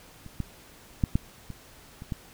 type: clicks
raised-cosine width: 5 ms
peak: -30 / -17 / -10 / -10 / -25 / -28 / -18 dBFS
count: 7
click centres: 0.263 / 0.403 / 1.038 / 1.155 / 1.503 / 2.021 / 2.122 s
effects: pink hiss -52 dBFS RMS until 2.33 s